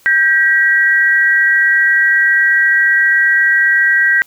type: tone pair together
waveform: sine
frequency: 1582 / 1916.6 Hz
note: G6 / A#6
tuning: +15 / +48 cents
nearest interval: minor third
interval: 333 cents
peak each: -11 dBFS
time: 0.06-4.22 s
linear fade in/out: 0 ms
effects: white hiss -49 dBFS RMS until 4.26 s